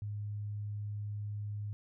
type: tone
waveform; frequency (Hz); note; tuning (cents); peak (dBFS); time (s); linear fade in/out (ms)
sine; 103.83; G#2; 0; -36; 0.02-1.73; 0
effects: none